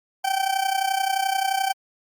40% pulse tone with amplitude modulation, 774 Hz, G5, 22 cents flat, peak -17 dBFS, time 0.24-1.73 s, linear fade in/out 10 ms, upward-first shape sine, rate 31.5 Hz, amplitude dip 75%, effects Opus 48 kbps

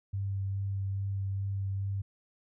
sine tone with vibrato, 98 Hz, G2, in tune, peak -30 dBFS, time 0.13-2.02 s, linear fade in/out 10 ms, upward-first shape sine, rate 2.4 Hz, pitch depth 12 cents each way, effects none

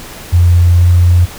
sine tone with pitch glide, 87.2 to 87.96 Hz, F2 to F2, -2 to +13 cents, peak -4 dBFS, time 0.32-1.26 s, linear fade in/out 20 ms, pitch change +15 cents, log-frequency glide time 0.75-0.87 s, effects pink hiss -30 dBFS RMS until 1.38 s

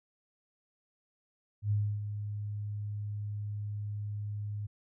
sine tone with ADSR envelope, 103.83 Hz, G#2, in tune, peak -25 dBFS, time 1.62-4.67 s, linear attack 91 ms, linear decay 290 ms, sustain -9 dB, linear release 13 ms, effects none

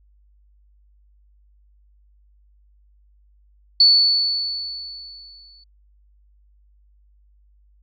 sine tone with exponential decay, 4455 Hz, C#8, 8 cents sharp, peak -8 dBFS, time 3.8-5.64 s, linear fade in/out 5 ms, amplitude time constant 400 ms, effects added 50 Hz sine -53 dBFS peak until 7.82 s

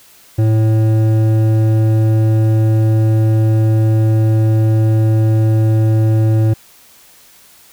sine tone with hard clipping, 110 Hz, A2, in tune, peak -11 dBFS, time 0.38-6.54 s, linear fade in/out 10 ms, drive 10 dB, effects white hiss -45 dBFS RMS until 7.72 s

